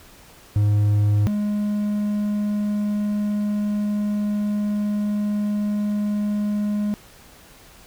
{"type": "tone pair in turn", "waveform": "triangle", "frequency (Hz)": [103.83, 207.7], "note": ["G#2", "G#3"], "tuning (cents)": [0, 0], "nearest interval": "octave", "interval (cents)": 1200, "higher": "second", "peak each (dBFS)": [-13, -18], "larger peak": "first", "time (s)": [[0.56, 1.27], [1.27, 6.94]], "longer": "second", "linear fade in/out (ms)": 0, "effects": ["pink hiss -48 dBFS RMS until 7.86 s"]}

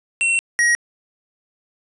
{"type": "tone pair in turn", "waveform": "square", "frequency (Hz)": [2718, 1893.6], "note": ["F7", "A#6"], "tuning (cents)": [-48, 27], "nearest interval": "tritone", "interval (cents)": 625, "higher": "first", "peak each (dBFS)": [-16, -14], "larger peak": "second", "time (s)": [[0.21, 0.39], [0.59, 0.75]], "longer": "first", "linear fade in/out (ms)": 0, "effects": ["resampled to 24000 Hz", "8-bit"]}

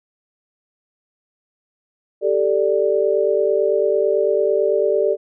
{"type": "chord", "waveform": "sine", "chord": "G suspended second", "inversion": "none", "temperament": "just", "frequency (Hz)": [392, 441, 588], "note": ["G4", "A4", "D5"], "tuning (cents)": [0, 4, 2], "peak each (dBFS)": -19, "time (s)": [2.21, 5.17], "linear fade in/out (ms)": 50, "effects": []}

